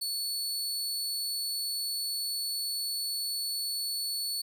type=tone; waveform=sawtooth; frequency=4431 Hz; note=C#8; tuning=2 cents flat; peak=-28 dBFS; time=0.01-4.42 s; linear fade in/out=10 ms; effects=none